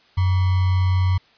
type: tone with sample-and-hold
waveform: sine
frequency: 92.5 Hz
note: F#2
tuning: in tune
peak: -15 dBFS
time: 0.17-1.18 s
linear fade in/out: 10 ms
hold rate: 1050 Hz
effects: white hiss -55 dBFS RMS until 1.37 s + resampled to 11025 Hz